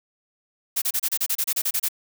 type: noise bursts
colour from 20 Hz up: blue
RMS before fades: -23 dBFS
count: 13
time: 0.76-1.887 s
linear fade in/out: 10 ms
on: 59 ms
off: 30 ms
effects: none